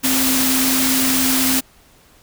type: tone in noise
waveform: sine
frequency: 261.6 Hz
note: C4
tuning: in tune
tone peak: -19 dBFS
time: 0.03-1.61 s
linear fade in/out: 20 ms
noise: white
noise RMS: -18 dBFS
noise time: 0.03-1.61 s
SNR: -4 dB
effects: pink hiss -51 dBFS RMS until 2.22 s